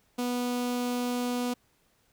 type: tone with notch filter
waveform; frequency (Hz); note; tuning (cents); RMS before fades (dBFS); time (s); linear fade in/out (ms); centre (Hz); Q
sawtooth; 245.4; B3; -11; -30; 0.18-1.54; 10; 1800; 2
effects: pink hiss -68 dBFS RMS until 2.12 s